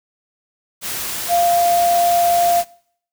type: tone in noise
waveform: sine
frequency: 695 Hz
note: F5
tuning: 9 cents flat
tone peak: -12 dBFS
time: 1.28-2.64 s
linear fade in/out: 50 ms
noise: white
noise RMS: -25 dBFS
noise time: 0.81-2.65 s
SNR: +10 dB
effects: noise-tail reverb RT60 0.6 s tail -22 dB re dry